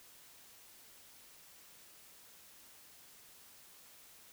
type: silence
effects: white hiss -59 dBFS RMS until 4.32 s